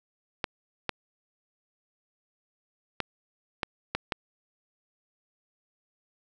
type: clicks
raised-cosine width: 0.3 ms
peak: -11 dBFS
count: 6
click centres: 0.442 / 0.893 / 3.003 / 3.632 / 3.95 / 4.122 s
effects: none